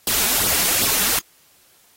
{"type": "noise with flanger", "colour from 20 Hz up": "white", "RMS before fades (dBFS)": -19, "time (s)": [0.07, 1.19], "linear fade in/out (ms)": 2, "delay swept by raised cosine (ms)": [0.21, 4.91], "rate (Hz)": 2.6, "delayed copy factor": 0.9, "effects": ["white hiss -55 dBFS RMS until 1.96 s", "AAC 48 kbps"]}